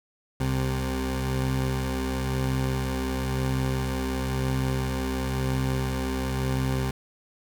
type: tone pair together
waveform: 20% pulse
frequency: 65.64 / 130.3 Hz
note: C2 / C3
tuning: +6 / -7 cents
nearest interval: octave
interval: 1187 cents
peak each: -23 dBFS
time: 0.4-6.91 s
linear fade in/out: 5 ms
effects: none